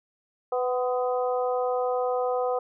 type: harmonic tone with a mistuned harmonic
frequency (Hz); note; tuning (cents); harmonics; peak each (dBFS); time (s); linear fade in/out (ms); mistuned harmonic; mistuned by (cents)
250; B3; +21; 2 / 3 / 4 / 5; -25 / -29 / -36 / -35; 0.52-2.59; 5; 4; +30
effects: none